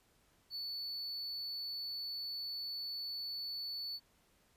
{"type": "tone", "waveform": "triangle", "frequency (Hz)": 4460, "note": "C#8", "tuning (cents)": 10, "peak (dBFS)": -38, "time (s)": [0.5, 4], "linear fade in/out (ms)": 50, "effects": ["pink hiss -71 dBFS RMS until 4.56 s", "resampled to 32000 Hz"]}